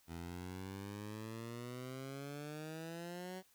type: exponential sweep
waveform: 15% pulse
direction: up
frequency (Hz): 82.41 to 188.7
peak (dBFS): -38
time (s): 0.07-3.43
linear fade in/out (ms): 50
effects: white hiss -70 dBFS RMS until 3.54 s